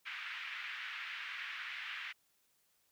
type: band-pass noise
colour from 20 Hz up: white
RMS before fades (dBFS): -44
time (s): 0.05-2.13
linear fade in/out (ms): 20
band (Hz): 1500 to 2600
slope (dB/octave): 24
effects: white hiss -75 dBFS RMS until 2.91 s